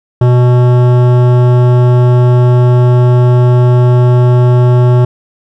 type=tone with hard clipping; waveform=sine; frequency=123.47 Hz; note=B2; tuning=in tune; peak=-6 dBFS; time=0.21-5.05 s; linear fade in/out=5 ms; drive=15 dB; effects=none